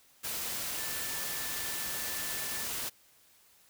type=tone in noise; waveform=sine; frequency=1760 Hz; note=A6; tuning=in tune; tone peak=-45 dBFS; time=0.77-2.66 s; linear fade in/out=20 ms; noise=white; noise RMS=-36 dBFS; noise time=0.23-2.9 s; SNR=-12 dB; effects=white hiss -63 dBFS RMS until 3.69 s